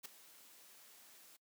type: noise with ADSR envelope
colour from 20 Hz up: white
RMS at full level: -45 dBFS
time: 0.03-1.37 s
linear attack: 24 ms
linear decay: 7 ms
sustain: -16 dB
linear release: 14 ms
effects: noise-tail reverb RT60 0.1 s tail -23 dB re dry + high-pass 200 Hz 12 dB/octave